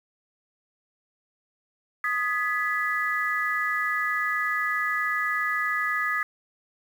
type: chord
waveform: sine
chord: G# minor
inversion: second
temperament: equal with one note detuned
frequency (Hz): 1244.5 / 1692.2 / 1975.5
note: D#6 / G#6 / B6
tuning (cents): 0 / +32 / 0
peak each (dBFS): -28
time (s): 2.04-6.23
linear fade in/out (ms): 2
effects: 8-bit